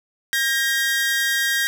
sawtooth tone pair together, 1611 / 1881.1 Hz, G6 / A#6, +47 / +15 cents, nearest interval minor third, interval 268 cents, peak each -18 dBFS, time 0.33-1.67 s, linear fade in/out 0 ms, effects none

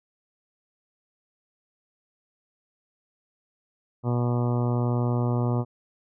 harmonic tone, 121.3 Hz, B2, 31 cents flat, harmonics 1 / 2 / 3 / 4 / 5 / 6 / 7 / 8 / 9 / 10, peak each -23 / -29 / -33 / -35 / -37 / -39 / -40 / -41 / -42 / -43 dBFS, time 4.03-5.65 s, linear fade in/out 50 ms, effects none

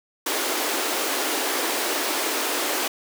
pink high-pass noise, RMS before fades -25 dBFS, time 0.26-2.88 s, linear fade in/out 5 ms, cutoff 280 Hz, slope 48 dB/octave, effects none

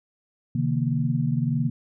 sine tone cluster, 130.6 / 152.2 / 170.3 / 233.8 Hz, C3 / D#3 / F3 / A#3, -3 / -38 / -43 / +5 cents, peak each -25 / -25 / -33 / -27 dBFS, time 0.55-1.7 s, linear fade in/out 5 ms, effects none

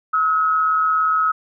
sine tone pair together, 1284.7 / 1442 Hz, E6 / F#6, -45 / -45 cents, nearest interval major second, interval 200 cents, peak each -15 / -26 dBFS, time 0.13-1.32 s, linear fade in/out 10 ms, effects none

